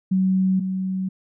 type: tone pair in turn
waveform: sine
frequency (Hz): 188.3 / 188.3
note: F#3 / F#3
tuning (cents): +31 / +31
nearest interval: unison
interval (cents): 0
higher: neither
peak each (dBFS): -16 / -22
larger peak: first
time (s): 0.11-0.6 / 0.6-1.09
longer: neither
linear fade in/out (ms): 10
effects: none